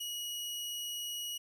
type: tone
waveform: sawtooth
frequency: 2907 Hz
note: F#7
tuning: 31 cents flat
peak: -34 dBFS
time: 0-1.38 s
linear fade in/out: 10 ms
effects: none